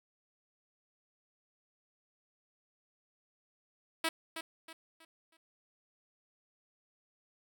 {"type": "tone with echo", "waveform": "5% pulse", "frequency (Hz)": 325, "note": "E4", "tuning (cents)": -24, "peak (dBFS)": -18, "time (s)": [4.04, 4.09], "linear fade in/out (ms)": 5, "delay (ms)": 320, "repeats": 4, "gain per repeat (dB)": -9, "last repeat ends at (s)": 5.37, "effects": []}